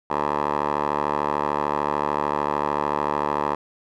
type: tone with band-pass filter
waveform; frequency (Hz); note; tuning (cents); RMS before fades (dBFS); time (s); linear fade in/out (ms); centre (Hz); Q
10% pulse; 73.42; D2; 0; -24; 0.1-3.55; 5; 850; 3.5
effects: none